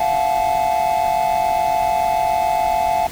triangle tone cluster, 682 / 729 / 864 Hz, F5 / F#5 / A5, -41 / -26 / -32 cents, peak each -18 dBFS, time 0-3.07 s, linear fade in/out 5 ms, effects pink hiss -34 dBFS RMS until 3.11 s

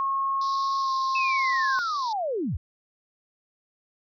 sine tone with pitch glide, 1087 to 1064 Hz, C#6 to C6, -34 to +29 cents, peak -23 dBFS, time 0-1.79 s, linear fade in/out 0 ms, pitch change -37 cents, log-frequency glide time 0.78-0.92 s
white band-pass noise, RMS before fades -40 dBFS, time 0.41-2.13 s, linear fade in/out 5 ms, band 3700 to 5500 Hz, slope 96 dB/octave
sine linear sweep, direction down, 2637 to 50.8 Hz, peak -25 dBFS, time 1.15-2.57 s, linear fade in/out 5 ms
effects none

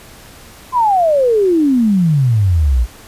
sine exponential sweep, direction down, 1044 to 55 Hz, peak -9 dBFS, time 0.72-2.87 s, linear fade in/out 50 ms, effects pink hiss -39 dBFS RMS until 3.07 s + resampled to 32000 Hz

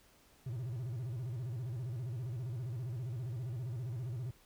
triangle tone with vibrato, 121.2 Hz, B2, 32 cents flat, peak -35 dBFS, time 0.46-4.31 s, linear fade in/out 5 ms, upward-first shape square, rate 15 Hz, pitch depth 150 cents each way, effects pink hiss -65 dBFS RMS until 4.45 s

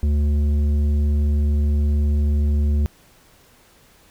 sine tone with tanh clipping, 73.42 Hz, D2, in tune, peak -17 dBFS, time 0.03-2.86 s, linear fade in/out 0 ms, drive 9 dB, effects pink hiss -53 dBFS RMS until 4.1 s

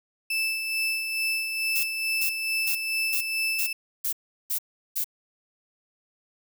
35% pulse tone with tremolo, 2637 Hz, E7, in tune, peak -22 dBFS, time 0.3-3.73 s, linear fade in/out 5 ms, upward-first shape sine, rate 2.3 Hz, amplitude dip 45%
violet noise bursts, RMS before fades -27 dBFS, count 8, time 1.75-5.044 s, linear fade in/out 10 ms, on 88 ms, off 370 ms
effects none

